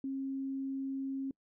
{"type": "tone", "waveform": "sine", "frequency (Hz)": 270, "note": "C#4", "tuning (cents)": -45, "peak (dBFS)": -34, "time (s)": [0.04, 1.31], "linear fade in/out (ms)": 2, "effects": ["noise-tail reverb RT60 0.1 s tail -26 dB re dry"]}